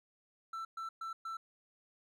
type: tone bursts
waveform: triangle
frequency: 1334 Hz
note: E6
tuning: 20 cents sharp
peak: -37 dBFS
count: 4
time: 0.53-1.37 s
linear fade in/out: 5 ms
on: 120 ms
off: 120 ms
effects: none